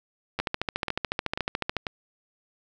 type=two click trains; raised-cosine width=0.3 ms; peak=-10 / -13 dBFS; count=20 / 4; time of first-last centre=0.4-1.767 / 0.39-1.868 s; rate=13.9 / 2.03 Hz; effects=none